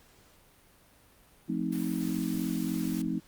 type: chord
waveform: sine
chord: F dominant seventh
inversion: none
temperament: just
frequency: 174.61 / 218.3 / 261.9 / 314.3 Hz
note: F3 / A3 / C4 / Eb4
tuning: 0 / -13 / +2 / +18 cents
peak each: -34 dBFS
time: 1.48-3.2 s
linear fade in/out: 20 ms
type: noise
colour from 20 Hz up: white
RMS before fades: -45 dBFS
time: 1.72-3.02 s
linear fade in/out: 5 ms
effects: pink hiss -60 dBFS RMS until 3.27 s + Opus 48 kbps